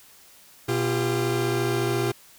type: tone cluster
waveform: 40% pulse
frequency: 122.7 / 344.7 / 399.1 Hz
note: B2 / F4 / G4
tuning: -11 / -23 / +31 cents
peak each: -26 dBFS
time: 0.68-2.12 s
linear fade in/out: 10 ms
effects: white hiss -52 dBFS RMS until 2.38 s